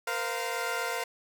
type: chord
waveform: 15% pulse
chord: Bb suspended second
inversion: none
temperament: equal with one note detuned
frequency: 466.2 / 514.3 / 698.5 Hz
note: Bb4 / C5 / F5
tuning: 0 / -30 / 0 cents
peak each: -28 / -29 / -28 dBFS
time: 0.07-1.04 s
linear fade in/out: 5 ms
effects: none